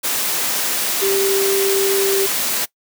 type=tone in noise; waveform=sine; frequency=392 Hz; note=G4; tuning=in tune; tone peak=-16 dBFS; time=1.01-2.27 s; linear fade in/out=20 ms; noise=white; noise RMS=-20 dBFS; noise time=0.03-2.66 s; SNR=+1 dB; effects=noise-tail reverb RT60 0.1 s tail -21 dB re dry + high-pass 200 Hz 12 dB/octave